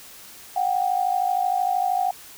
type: tone pair together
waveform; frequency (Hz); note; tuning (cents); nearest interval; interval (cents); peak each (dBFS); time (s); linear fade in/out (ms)
sine; 729 / 782; F#5 / G5; -26 / -4; minor second; 122; -22 / -23; 0.56-2.11; 5
effects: white hiss -44 dBFS RMS until 2.37 s